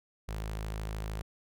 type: tone with notch filter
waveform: sawtooth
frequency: 53.2 Hz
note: G#1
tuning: 42 cents sharp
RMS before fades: -37 dBFS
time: 0.28-1.22 s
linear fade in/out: 10 ms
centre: 270 Hz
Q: 1.9
effects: none